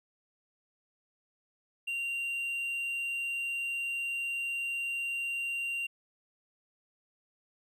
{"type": "tone", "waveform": "triangle", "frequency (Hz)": 2768, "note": "F7", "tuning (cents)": -16, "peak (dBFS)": -30, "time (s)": [1.87, 5.87], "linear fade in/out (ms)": 10, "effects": []}